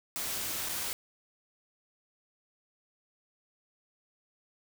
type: noise with dropouts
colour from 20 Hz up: white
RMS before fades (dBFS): -35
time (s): 0.16-0.93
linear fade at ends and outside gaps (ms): 0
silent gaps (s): 0.688-0.693
effects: none